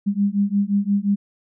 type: beating tone pair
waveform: sine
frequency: 198.6 / 204.3 Hz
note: G3 / G#3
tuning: +23 / -28 cents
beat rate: 5.7 Hz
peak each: -20 dBFS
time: 0.06-1.16 s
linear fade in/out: 20 ms
effects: none